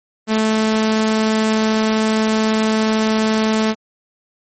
sawtooth tone, 218.6 Hz, A3, 11 cents flat, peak -10 dBFS, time 0.27-3.75 s, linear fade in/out 50 ms, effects MP3 32 kbps

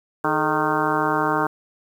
harmonic tone with a mistuned harmonic, 154.2 Hz, D#3, 15 cents flat, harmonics 1 / 2 / 3 / 4 / 5 / 6 / 7 / 8 / 9 / 10, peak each -32 / -26 / -27 / -30 / -27 / -26 / -26 / -28 / -28 / -30 dBFS, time 0.24-1.47 s, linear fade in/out 5 ms, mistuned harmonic 3, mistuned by -100 cents, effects 8-bit

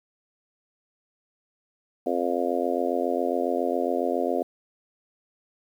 harmonic tone, 87.31 Hz, F2, in tune, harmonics 3 / 4 / 5 / 6 / 7 / 8, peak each -30 / -30 / -30 / -30 / -30 / -30 dBFS, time 2.06-4.43 s, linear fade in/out 5 ms, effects 9-bit

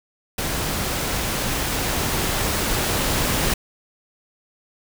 pink noise with level ramp, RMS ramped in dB -25 to -21 dBFS, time 0.38-3.54 s, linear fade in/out 5 ms, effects none

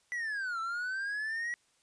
triangle linear two-way sweep, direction down then up, 1981 to 1318.5 to 1931 Hz, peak -31 dBFS, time 0.12-1.54 s, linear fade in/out 0 ms, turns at 0.6 s, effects white hiss -70 dBFS RMS until 1.82 s + resampled to 22050 Hz

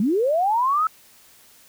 sine linear sweep, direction up, 185 to 1318.5 Hz, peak -17 dBFS, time 0-0.87 s, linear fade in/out 2 ms, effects white hiss -52 dBFS RMS until 1.68 s

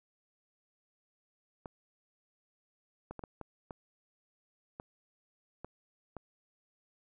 clicks, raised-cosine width 1 ms, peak -28 dBFS, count 9, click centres 1.658 / 3.11 / 3.193 / 3.238 / 3.413 / 3.708 / 4.799 / 5.646 / 6.167 s, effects none

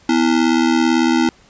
square ring-modulated tone, 287.4 Hz, D4, 37 cents flat, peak -10 dBFS, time 0.09-1.29 s, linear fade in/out 2 ms, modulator 39 Hz, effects pink hiss -50 dBFS RMS until 1.49 s + resampled to 16000 Hz

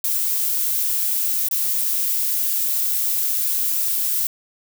violet noise with dropouts, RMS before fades -21 dBFS, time 0.04-4.27 s, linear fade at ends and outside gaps 2 ms, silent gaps 1.486-1.511 s, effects none

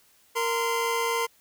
25% pulse tone pair together, 463.8 / 1031.3 Hz, A#4 / C6, -9 / -25 cents, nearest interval octave + major second, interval 1384 cents, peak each -23 / -24 dBFS, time 0.35-1.27 s, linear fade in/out 20 ms, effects white hiss -61 dBFS RMS until 1.4 s

